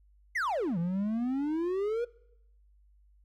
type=exponential two-way sweep; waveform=triangle; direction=down then up; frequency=2150 to 164.81 to 487.8 Hz; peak=-26 dBFS; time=0.35-2.05 s; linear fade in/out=10 ms; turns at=0.78 s; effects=noise-tail reverb RT60 0.8 s tail -23 dB re dry + added 50 Hz sine -59 dBFS peak until 3.24 s